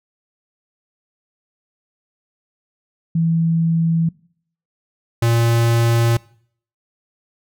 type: tone pair in turn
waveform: sine / square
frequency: 164.81 / 116.54 Hz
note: E3 / A#2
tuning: 0 / 0 cents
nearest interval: tritone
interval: 600 cents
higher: first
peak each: -14 dBFS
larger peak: neither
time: 3.15-4.09 / 5.22-6.17 s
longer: second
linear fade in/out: 5 ms
effects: noise-tail reverb RT60 0.6 s tail -23 dB re dry

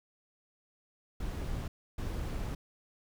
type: noise bursts at uneven times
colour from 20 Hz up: brown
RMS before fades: -36 dBFS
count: 2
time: 1.2-1.68 / 1.98-2.55 s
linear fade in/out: 5 ms
effects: none

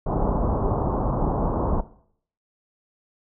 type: low-pass noise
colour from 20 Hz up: pink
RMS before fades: -23 dBFS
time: 0.06-1.81 s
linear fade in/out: 10 ms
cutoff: 1100 Hz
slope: 48 dB/octave
effects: noise-tail reverb RT60 0.6 s tail -17 dB re dry

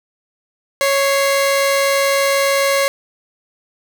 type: tone pair together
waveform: sawtooth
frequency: 553 / 2088 Hz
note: C#5 / C7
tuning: -4 / -4 cents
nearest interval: octave + major seventh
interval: 2300 cents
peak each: -10 / -18 dBFS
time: 0.81-2.88 s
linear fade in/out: 0 ms
effects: none

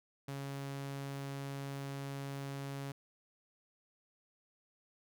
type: tone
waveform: sawtooth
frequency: 138.59 Hz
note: C#3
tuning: in tune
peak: -36 dBFS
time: 0.28-2.92 s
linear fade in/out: 5 ms
effects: none

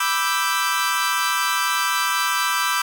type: chord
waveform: sawtooth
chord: E minor seventh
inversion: second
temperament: equal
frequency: 987.8 / 1174.7 / 1318.5 / 1568 Hz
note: B5 / D6 / E6 / G6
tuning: 0 / 0 / 0 / 0 cents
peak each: -22 / -21 / -21 / -21 dBFS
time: 0-2.82 s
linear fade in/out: 5 ms
effects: none

